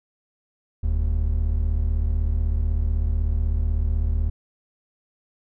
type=tone pair together; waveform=triangle; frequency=40.95 / 77 Hz; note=E1 / D#2; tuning=-11 / -17 cents; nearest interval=major seventh; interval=1094 cents; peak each=-20 dBFS; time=0.83-4.3 s; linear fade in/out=10 ms; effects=none